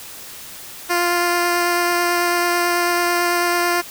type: tone with vibrato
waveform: 10% pulse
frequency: 349.2 Hz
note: F4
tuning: in tune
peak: -8 dBFS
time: 0.89-3.82 s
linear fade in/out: 20 ms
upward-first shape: triangle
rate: 9.1 Hz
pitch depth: 10 cents each way
effects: white hiss -36 dBFS RMS until 3.9 s